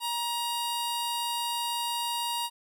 15% pulse tone with notch filter, 946 Hz, A#5, 25 cents sharp, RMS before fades -31 dBFS, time 0-2.5 s, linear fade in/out 50 ms, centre 2000 Hz, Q 1.1, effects none

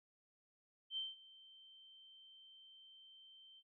sine tone with ADSR envelope, 3115 Hz, G7, 12 cents flat, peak -38 dBFS, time 0.9-3.63 s, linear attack 71 ms, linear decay 180 ms, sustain -21 dB, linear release 47 ms, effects none

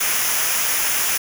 white noise with comb filter, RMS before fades -20 dBFS, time 0-1.18 s, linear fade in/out 10 ms, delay 0.24 ms, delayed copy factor -0.6, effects none

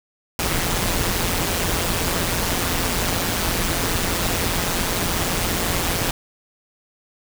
pink noise with amplitude modulation, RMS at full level -19 dBFS, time 0.39-6.11 s, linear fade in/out 2 ms, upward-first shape sine, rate 174 Hz, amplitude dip 65%, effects none

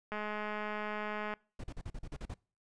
click train, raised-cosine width 0.5 ms, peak -24 dBFS, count 258, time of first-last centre 0.12-1.338 s, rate 211 Hz
brown noise bursts, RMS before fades -41 dBFS, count 9, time 1.59-2.342 s, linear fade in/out 5 ms, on 48 ms, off 40 ms
effects noise-tail reverb RT60 0.4 s tail -25 dB re dry + resampled to 22050 Hz

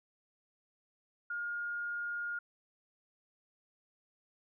sine tone, 1421 Hz, F6, 30 cents sharp, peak -35 dBFS, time 1.3-2.39 s, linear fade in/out 5 ms, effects none

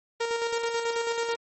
sawtooth tone with tremolo, 464.5 Hz, A#4, 6 cents flat, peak -21 dBFS, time 0.2-1.36 s, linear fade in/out 10 ms, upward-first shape square, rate 9.2 Hz, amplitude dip 40%, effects MP3 32 kbps

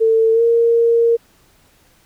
sine tone with pitch glide, 448 to 464.6 Hz, A4 to A#4, +31 to -6 cents, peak -10 dBFS, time 0-1.17 s, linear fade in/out 20 ms, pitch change +63 cents, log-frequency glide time 0.32-0.42 s, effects pink hiss -54 dBFS RMS until 2.05 s

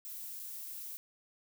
violet noise with dropouts, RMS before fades -44 dBFS, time 0.05-0.97 s, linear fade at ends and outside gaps 0 ms, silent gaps 0.394-0.398 s, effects none

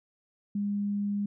sine tone, 203.4 Hz, G#3, 36 cents flat, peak -27 dBFS, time 0.55-1.26 s, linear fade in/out 5 ms, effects none

